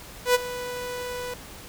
sawtooth tone with ADSR envelope, 493.9 Hz, B4, in tune, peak -11 dBFS, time 0.25-1.34 s, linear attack 96 ms, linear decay 25 ms, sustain -16 dB, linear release 4 ms, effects pink hiss -43 dBFS RMS until 1.68 s

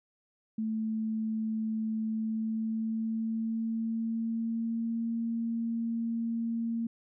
sine tone with pitch glide, 220 to 230 Hz, A3 to A#3, 0 to -23 cents, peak -29 dBFS, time 0.58-6.87 s, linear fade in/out 5 ms, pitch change +77 cents, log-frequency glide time 2.07-5.13 s, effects none

